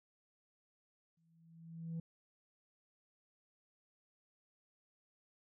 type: tone with exponential growth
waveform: sine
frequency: 164.81 Hz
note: E3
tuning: in tune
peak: -35 dBFS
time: 1.17-2 s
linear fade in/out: 5 ms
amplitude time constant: 180 ms
effects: tanh soft clip ceiling -37 dBFS